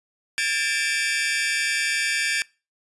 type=tone cluster; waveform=sawtooth; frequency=1625 / 1776 / 2327 / 2562 / 2745 Hz; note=G#6 / A6 / D7 / E7 / F7; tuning=-38 / +16 / -17 / -50 / -31 cents; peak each=-25 / -24 / -22 / -29 / -30 dBFS; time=0.38-2.42 s; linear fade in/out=0 ms; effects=noise-tail reverb RT60 0.3 s tail -23 dB re dry + resampled to 24000 Hz